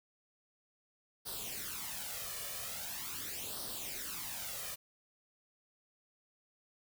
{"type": "noise with flanger", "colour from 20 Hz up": "white", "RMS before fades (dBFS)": -42, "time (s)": [1.25, 4.76], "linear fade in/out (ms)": 20, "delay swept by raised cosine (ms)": [0.21, 1.71], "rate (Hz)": 0.42, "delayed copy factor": 0.7, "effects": []}